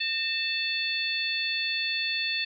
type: harmonic tone with a mistuned harmonic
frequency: 880 Hz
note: A5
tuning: in tune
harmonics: 2 / 3 / 4 / 5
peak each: -34 / -30 / -32 / -32 dBFS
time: 0-2.45 s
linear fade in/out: 10 ms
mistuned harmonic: 2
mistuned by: +62 cents
effects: none